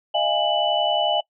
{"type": "tone cluster", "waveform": "sine", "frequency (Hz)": [615, 686, 824, 2978], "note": ["D#5", "F5", "G#5", "F#7"], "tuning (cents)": [-20, -31, -14, 11], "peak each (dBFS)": -24, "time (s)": [0.14, 1.21], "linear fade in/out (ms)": 10, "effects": ["noise-tail reverb RT60 0.1 s tail -23 dB re dry"]}